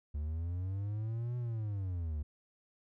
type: linear two-way sweep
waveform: triangle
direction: up then down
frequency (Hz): 71.6 to 123.47 to 71.6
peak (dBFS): -32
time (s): 0.14-2.23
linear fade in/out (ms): 10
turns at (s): 1.37
effects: none